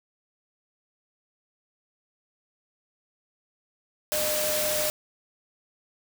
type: tone in noise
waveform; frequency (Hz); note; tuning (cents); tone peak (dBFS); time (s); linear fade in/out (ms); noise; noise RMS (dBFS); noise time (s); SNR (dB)
sine; 608; D#5; -40; -28; 4.12-4.9; 0; white; -28; 4.12-4.9; -3
effects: none